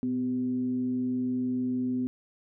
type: tone with frequency modulation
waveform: sine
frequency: 252.4 Hz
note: B3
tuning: 38 cents sharp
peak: -26 dBFS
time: 0.03-2.07 s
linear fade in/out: 0 ms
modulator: 136 Hz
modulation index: 0.3
effects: none